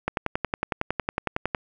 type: click train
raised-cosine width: 0.5 ms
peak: -9 dBFS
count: 17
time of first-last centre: 0.08-1.548 s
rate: 10.9 Hz
effects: none